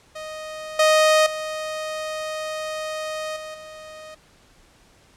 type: tone with level steps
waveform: sawtooth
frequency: 622.3 Hz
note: D#5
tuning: in tune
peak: -28 / -10 / -23 / -29 / -34 dBFS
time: 0.15-4.15 s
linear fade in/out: 10 ms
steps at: 0.79 / 1.26 / 3.36 / 3.54 s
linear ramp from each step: 5 ms
effects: pink hiss -55 dBFS RMS until 5.16 s + low-pass 9000 Hz 12 dB/octave